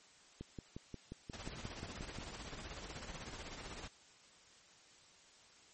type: click train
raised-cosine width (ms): 3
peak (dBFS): -32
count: 11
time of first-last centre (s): 0.41-2.186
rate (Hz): 5.63
type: noise with tremolo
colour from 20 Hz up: pink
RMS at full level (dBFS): -46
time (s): 1.33-3.88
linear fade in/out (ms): 5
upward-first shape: sine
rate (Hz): 16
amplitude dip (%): 50
effects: white hiss -63 dBFS RMS until 5.73 s + MP3 32 kbps